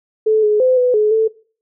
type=tone with pitch steps; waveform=sine; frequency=435.1 / 421.9 / 512 / 498 / 425.1 / 442.3 Hz; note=A4 / G#4 / C5 / B4 / G#4 / A4; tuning=-19 / +27 / -38 / +14 / +40 / +9 cents; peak=-10 dBFS; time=0.26-1.28 s; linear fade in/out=10 ms; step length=170 ms; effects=noise-tail reverb RT60 0.4 s tail -20 dB re dry